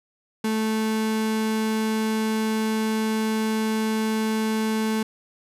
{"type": "tone", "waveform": "35% pulse", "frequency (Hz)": 219.1, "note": "A3", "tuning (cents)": -7, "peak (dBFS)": -20, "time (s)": [0.44, 5.03], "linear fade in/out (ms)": 5, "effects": ["resampled to 32000 Hz"]}